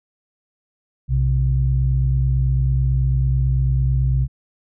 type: tone pair together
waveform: sine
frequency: 61.74 / 130.82 Hz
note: B1 / C3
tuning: 0 / 0 cents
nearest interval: octave + minor second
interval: 1300 cents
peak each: -17 dBFS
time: 1.08-4.28 s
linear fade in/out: 50 ms
effects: tanh soft clip ceiling -7 dBFS